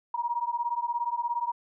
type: beating tone pair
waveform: sine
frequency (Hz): 943 / 960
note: A#5 / B5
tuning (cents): +20 / -49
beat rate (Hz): 17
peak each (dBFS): -30 / -30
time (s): 0.14-1.52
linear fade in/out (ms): 5
effects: none